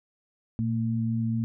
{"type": "tone pair together", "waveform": "sine", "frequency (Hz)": [116.54, 226.1], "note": ["A#2", "A3"], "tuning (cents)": [0, 47], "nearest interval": "major seventh", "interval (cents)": 1147, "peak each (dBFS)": -27, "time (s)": [0.59, 1.44], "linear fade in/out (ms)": 0, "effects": []}